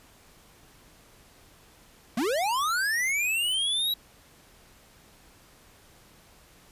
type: linear sweep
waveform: square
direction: up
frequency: 204.7 to 3913 Hz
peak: -25 dBFS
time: 2.17-3.94 s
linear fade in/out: 5 ms
effects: pink hiss -56 dBFS RMS until 6.71 s + resampled to 32000 Hz